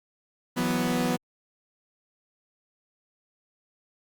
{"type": "chord", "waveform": "sawtooth", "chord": "E suspended second", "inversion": "none", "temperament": "equal", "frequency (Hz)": [164.81, 185, 246.9], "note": ["E3", "F#3", "B3"], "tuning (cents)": [0, 0, 0], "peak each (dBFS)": [-27, -26, -22], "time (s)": [0.56, 1.17], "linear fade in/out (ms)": 20, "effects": ["Opus 48 kbps"]}